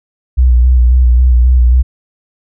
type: tone with vibrato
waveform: sine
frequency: 61.74 Hz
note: B1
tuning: in tune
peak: -4 dBFS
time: 0.37-1.83 s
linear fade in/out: 20 ms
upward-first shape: square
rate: 3.7 Hz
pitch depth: 37 cents each way
effects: none